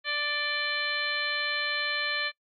harmonic tone with a mistuned harmonic, 587.3 Hz, D5, in tune, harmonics 1 / 2 / 3 / 4 / 5 / 6 / 7, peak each -40 / -38 / -31 / -34 / -36 / -38 / -35 dBFS, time 0.04-2.32 s, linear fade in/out 50 ms, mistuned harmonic 5, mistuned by +49 cents, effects noise-tail reverb RT60 0.1 s tail -23 dB re dry + Opus 48 kbps

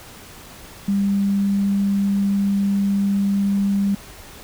sine tone, 199 Hz, G3, 26 cents sharp, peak -16 dBFS, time 0.88-3.95 s, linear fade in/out 5 ms, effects pink hiss -41 dBFS RMS until 4.43 s

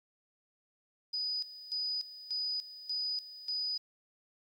sine tone with tremolo, 4967 Hz, D#8, 4 cents flat, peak -32 dBFS, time 1.13-3.78 s, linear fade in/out 10 ms, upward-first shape square, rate 1.7 Hz, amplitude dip 80%, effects 11-bit

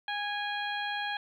harmonic tone with a mistuned harmonic, 820 Hz, G#5, 22 cents flat, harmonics 1 / 2 / 3 / 4 / 5, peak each -35 / -35 / -41 / -39 / -45 dBFS, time 0.08-1.17 s, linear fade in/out 2 ms, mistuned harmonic 2, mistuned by +17 cents, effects 11-bit

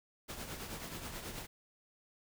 pink noise with tremolo, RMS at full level -42 dBFS, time 0.28-1.47 s, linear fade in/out 20 ms, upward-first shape triangle, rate 9.3 Hz, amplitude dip 55%, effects none

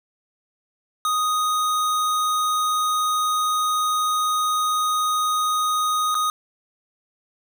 square tone with dropouts, 1244.5 Hz, D#6, in tune, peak -20 dBFS, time 1.05-6.3 s, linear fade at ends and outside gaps 1 ms, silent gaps 6.145-6.151 s, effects none

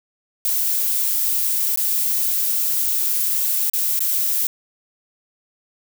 violet noise with dropouts, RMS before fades -20 dBFS, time 0.45-4.47 s, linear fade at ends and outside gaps 1 ms, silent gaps 1.76-1.774 / 3.698-3.735 / 3.992-4.005 s, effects none

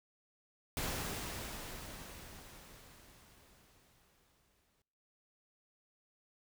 pink noise with exponential decay, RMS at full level -37 dBFS, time 0.77-4.82 s, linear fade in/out 1 ms, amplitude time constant 880 ms, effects noise-tail reverb RT60 0.9 s tail -21 dB re dry

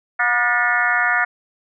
harmonic tone with a mistuned harmonic, 240.7 Hz, B3, 44 cents flat, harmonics 3 / 4 / 5 / 6 / 7 / 8 / 9, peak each -24 / -28 / -25 / -19 / -20 / -26 / -27 dBFS, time 0.19-1.25 s, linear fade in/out 10 ms, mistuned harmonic 7, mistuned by +81 cents, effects none

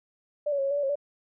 sine tone with pitch steps, 590 / 565 / 546 / 551 / 572 / 578 / 542 / 577 Hz, D5 / C#5 / C#5 / C#5 / D5 / D5 / C#5 / D5, +8 / +33 / -26 / -11 / -46 / -28 / -39 / -31 cents, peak -24 dBFS, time 0.46-0.956 s, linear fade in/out 10 ms, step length 62 ms, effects none

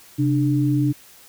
sine tone pair together, 133.17 / 296.9 Hz, C3 / D4, +31 / +19 cents, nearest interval octave + major second, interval 1388 cents, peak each -19 dBFS, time 0.18-0.93 s, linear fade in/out 20 ms, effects white hiss -48 dBFS RMS until 1.28 s

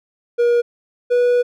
triangle tone pair in turn, 476.9 / 488.3 Hz, A#4 / B4, +39 / -20 cents, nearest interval unison, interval 41 cents, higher second, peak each -10 dBFS, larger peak neither, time 0.38-0.62 / 1.1-1.43 s, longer second, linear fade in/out 20 ms, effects none

